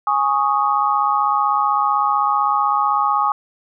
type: chord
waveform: sine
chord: Ab suspended fourth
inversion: none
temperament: equal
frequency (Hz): 830.6 / 1108.7 / 1244.5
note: Ab5 / Db6 / Eb6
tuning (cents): 0 / 0 / 0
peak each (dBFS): -19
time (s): 0.07-3.32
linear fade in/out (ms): 2
effects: none